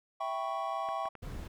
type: chord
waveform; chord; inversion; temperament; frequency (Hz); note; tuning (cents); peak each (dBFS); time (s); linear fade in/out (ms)
triangle; C# half-diminished seventh; first; equal; 659.3 / 784 / 987.8 / 1108.7; E5 / G5 / B5 / C#6; 0 / 0 / 0 / 0; -36 / -35 / -41 / -35; 0.2-1.09; 10
type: clicks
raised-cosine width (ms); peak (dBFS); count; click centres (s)
0.5; -31; 3; 0.888 / 1.056 / 1.153
type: noise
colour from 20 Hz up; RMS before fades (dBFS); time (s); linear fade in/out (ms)
brown; -41; 1.22-1.48; 10
effects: none